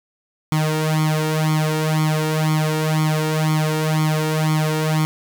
sawtooth tone with flanger, 155.56 Hz, D#3, in tune, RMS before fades -19 dBFS, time 0.52-5.05 s, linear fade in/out 0 ms, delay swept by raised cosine 0.9 to 2.2 ms, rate 2 Hz, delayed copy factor +0.95, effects none

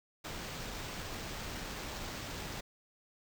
pink noise with sample-and-hold, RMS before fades -42 dBFS, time 0.24-2.61 s, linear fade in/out 10 ms, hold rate 11025 Hz, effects none

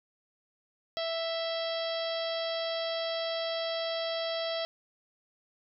harmonic tone with a mistuned harmonic, 660 Hz, E5, 2 cents sharp, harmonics 1 / 2 / 3 / 4 / 5 / 6 / 7 / 8, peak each -32 / -43 / -43 / -48 / -39 / -42 / -43 / -44 dBFS, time 0.97-4.65 s, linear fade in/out 0 ms, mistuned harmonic 5, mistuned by -22 cents, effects none

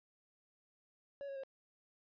triangle tone with pitch steps, 562 / 549.8 / 537.9 Hz, C#5 / C#5 / C5, +24 / -14 / +48 cents, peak -40 dBFS, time 1.21-1.435 s, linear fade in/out 0 ms, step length 75 ms, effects resampled to 11025 Hz

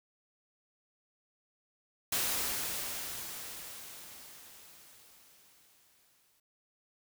white noise with exponential decay, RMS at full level -31 dBFS, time 2.12-6.4 s, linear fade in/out 5 ms, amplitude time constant 930 ms, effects none

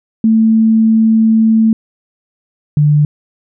sine tone pair in turn, 222.2 / 148.3 Hz, A3 / D3, +17 / +17 cents, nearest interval perfect fifth, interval 700 cents, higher first, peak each -6 dBFS, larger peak neither, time 0.24-1.73 / 2.77-3.05 s, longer first, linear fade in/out 2 ms, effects none

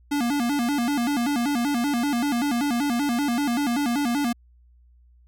square tone with vibrato, 261.6 Hz, C4, in tune, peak -22 dBFS, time 0.11-4.33 s, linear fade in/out 10 ms, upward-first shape square, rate 5.2 Hz, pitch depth 170 cents each way, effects added 60 Hz sine -52 dBFS peak until 5.27 s

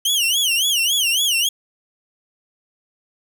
sawtooth tone with vibrato, 3032 Hz, F#7, 42 cents sharp, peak -13 dBFS, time 0.05-1.49 s, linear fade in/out 5 ms, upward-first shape sine, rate 3.6 Hz, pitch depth 200 cents each way, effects none

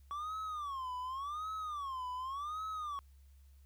triangle tone with vibrato, 1133 Hz, C#6, 37 cents sharp, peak -36 dBFS, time 0.11-2.99 s, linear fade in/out 0 ms, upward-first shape sine, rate 0.88 Hz, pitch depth 220 cents each way, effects added 68 Hz sine -57 dBFS peak until 3.65 s + white hiss -75 dBFS RMS until 3.65 s

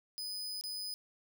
40% pulse tone with dropouts, 4999 Hz, D#8, 7 cents sharp, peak -37 dBFS, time 0.18-0.94 s, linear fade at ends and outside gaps 0 ms, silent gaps 0.611-0.638 s, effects none

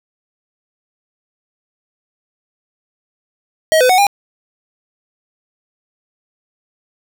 square tone with pitch steps, 634 / 505 / 740 / 806 Hz, D#5 / B4 / F#5 / G5, +32 / +39 / 0 / +48 cents, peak -9 dBFS, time 3.72-4.068 s, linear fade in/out 0 ms, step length 87 ms, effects none

